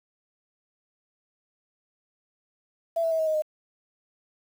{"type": "tone with pitch steps", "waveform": "sine", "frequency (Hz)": [667, 656.3, 645.8, 635.4, 625.2, 615.2], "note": ["E5", "E5", "E5", "D#5", "D#5", "D#5"], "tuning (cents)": [20, -8, -36, 36, 8, -20], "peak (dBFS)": -22, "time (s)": [2.96, 3.422], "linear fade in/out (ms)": 10, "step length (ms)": 77, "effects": ["8-bit"]}